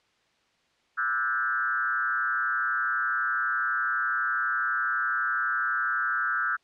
sine tone with frequency modulation, 1452 Hz, F#6, 33 cents flat, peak -24 dBFS, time 0.97-6.57 s, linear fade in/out 20 ms, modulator 132 Hz, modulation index 1.4, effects white hiss -67 dBFS RMS until 6.63 s + low-pass 4000 Hz 12 dB/octave

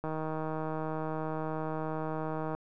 click train, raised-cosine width 1 ms, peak -22 dBFS, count 395, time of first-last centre 0.04-2.55 s, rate 157 Hz, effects none

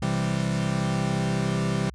40% pulse chord, C major, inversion none, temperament equal, 130.81 / 164.81 / 196 Hz, C3 / E3 / G3, 0 / 0 / 0 cents, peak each -27 dBFS, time 0.02-1.9 s, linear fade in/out 5 ms, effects added 62 Hz sine -42 dBFS peak until 1.94 s + resampled to 22050 Hz

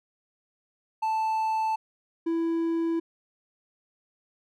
triangle tone pair in turn, 880 / 331.3 Hz, A5 / E4, 0 / +9 cents, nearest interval octave + perfect fourth, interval 1691 cents, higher first, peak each -22 dBFS, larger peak neither, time 1.02-1.76 / 2.26-3 s, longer neither, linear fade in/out 10 ms, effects none

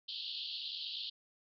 white band-pass noise, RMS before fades -42 dBFS, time 0.08-1.1 s, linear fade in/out 10 ms, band 2900 to 4600 Hz, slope 96 dB/octave, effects none

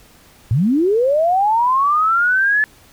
sine linear sweep, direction up, 99 to 1740 Hz, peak -12 dBFS, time 0.51-2.64 s, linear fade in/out 0 ms, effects pink hiss -48 dBFS RMS until 2.92 s

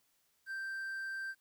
triangle tone with quantisation, 1568 Hz, G6, in tune, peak -36 dBFS, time 0.46-1.35 s, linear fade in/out 50 ms, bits 11, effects white hiss -75 dBFS RMS until 1.4 s

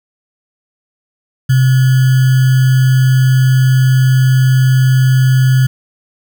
sine tone with sample-and-hold, 130 Hz, C3, 11 cents flat, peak -6 dBFS, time 1.49-5.67 s, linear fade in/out 10 ms, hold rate 1575 Hz, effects none

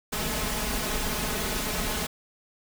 pink noise with comb filter, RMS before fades -29 dBFS, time 0.12-2.07 s, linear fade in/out 10 ms, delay 4.7 ms, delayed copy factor +0.7, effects none

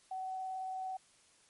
sine tone with vibrato, 754 Hz, F#5, 32 cents sharp, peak -37 dBFS, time 0.11-0.97 s, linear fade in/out 5 ms, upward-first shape sine, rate 18 Hz, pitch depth 9 cents each way, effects white hiss -66 dBFS RMS until 1.49 s + MP3 48 kbps

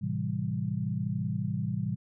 sine chord, A minor seventh, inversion none, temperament equal, 110 / 130.81 / 164.81 / 196 Hz, A2 / C3 / E3 / G3, 0 / 0 / 0 / 0 cents, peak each -34 dBFS, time 0.01-1.96 s, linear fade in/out 20 ms, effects none

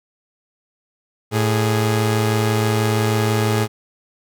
sawtooth tone pair together, 110.3 / 415 Hz, A2 / G#4, +5 / -1 cents, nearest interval octave + major seventh, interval 2294 cents, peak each -13 / -18 dBFS, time 1.31-3.68 s, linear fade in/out 50 ms, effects none

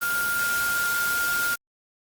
sine tone in noise, 1406 Hz, F6, 11 cents sharp, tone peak -23 dBFS, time 0.01-1.56 s, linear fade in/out 20 ms, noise white, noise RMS -30 dBFS, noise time 0.01-1.56 s, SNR +4 dB, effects Opus 24 kbps

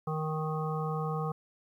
harmonic tone, 156 Hz, D#3, 5 cents sharp, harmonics 1 / 3 / 5 / 7 / 8, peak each -32 / -37 / -39 / -40 / -41 dBFS, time 0.07-1.32 s, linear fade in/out 5 ms, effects 11-bit

